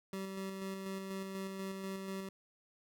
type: tone with tremolo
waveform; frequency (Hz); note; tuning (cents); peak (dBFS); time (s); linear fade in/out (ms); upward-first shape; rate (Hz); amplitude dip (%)
25% pulse; 192.6; G3; -30; -35; 0.13-2.29; 2; square; 4.1; 30
effects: none